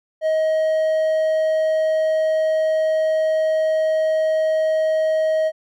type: tone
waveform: triangle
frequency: 631 Hz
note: D#5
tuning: 24 cents sharp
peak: -14 dBFS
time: 0.21-5.52 s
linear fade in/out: 50 ms
effects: none